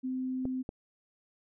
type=tone; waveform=sine; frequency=257.9 Hz; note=C4; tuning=25 cents flat; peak=-31 dBFS; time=0.03-0.63 s; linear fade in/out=20 ms
type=clicks; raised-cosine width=2 ms; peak=-24 dBFS; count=2; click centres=0.454 / 0.691 s
effects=none